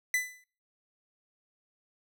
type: tone with exponential decay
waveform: 45% pulse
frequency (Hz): 2000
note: B6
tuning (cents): +21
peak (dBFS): -23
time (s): 0.14-0.44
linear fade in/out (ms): 2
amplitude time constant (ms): 65
effects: noise-tail reverb RT60 0.5 s tail -25 dB re dry